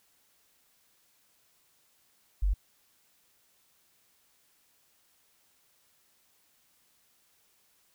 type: tone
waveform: sine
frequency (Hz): 48.03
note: G1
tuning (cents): -35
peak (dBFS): -23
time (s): 2.42-2.54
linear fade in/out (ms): 10
effects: white hiss -68 dBFS RMS until 7.94 s